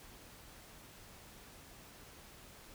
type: silence
effects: pink hiss -56 dBFS RMS until 2.74 s